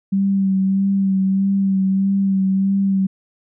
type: tone with vibrato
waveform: sine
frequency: 193.8 Hz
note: G3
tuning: 20 cents flat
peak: -14 dBFS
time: 0.12-3.07 s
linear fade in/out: 10 ms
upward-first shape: sine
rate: 1.6 Hz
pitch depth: 26 cents each way
effects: none